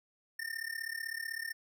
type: tone with amplitude modulation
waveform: square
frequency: 1812 Hz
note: A#6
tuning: 50 cents flat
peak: -34 dBFS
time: 0.39-1.53 s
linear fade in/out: 5 ms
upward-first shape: sine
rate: 35.9 Hz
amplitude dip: 90%
effects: none